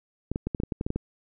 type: clicks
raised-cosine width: 3 ms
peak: -15 dBFS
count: 11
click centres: 0.316 / 0.359 / 0.47 / 0.548 / 0.601 / 0.635 / 0.722 / 0.811 / 0.865 / 0.904 / 0.96 s
effects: none